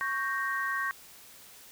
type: chord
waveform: sine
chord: G diminished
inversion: second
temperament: equal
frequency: 1108.7 / 1568 / 1864.7 Hz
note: Db6 / G6 / Bb6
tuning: 0 / 0 / 0 cents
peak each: -33 dBFS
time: 0.01-0.91 s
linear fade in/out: 0 ms
effects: white hiss -52 dBFS RMS until 1.71 s